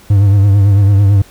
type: tone with vibrato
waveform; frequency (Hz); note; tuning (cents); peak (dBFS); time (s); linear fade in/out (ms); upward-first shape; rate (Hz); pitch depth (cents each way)
triangle; 100; G2; +35; -3; 0.1-1.22; 5; triangle; 9; 66
effects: pink hiss -42 dBFS RMS until 1.3 s